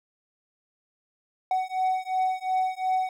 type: beating tone pair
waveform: triangle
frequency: 747 / 749.8 Hz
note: F#5 / F#5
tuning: +16 / +23 cents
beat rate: 2.8 Hz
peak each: -25 dBFS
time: 1.51-3.09 s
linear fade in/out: 2 ms
effects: none